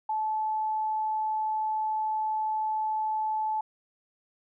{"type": "tone", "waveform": "sine", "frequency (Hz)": 867, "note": "A5", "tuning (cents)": -26, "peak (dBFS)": -26, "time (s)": [0.09, 3.61], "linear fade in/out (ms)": 5, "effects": []}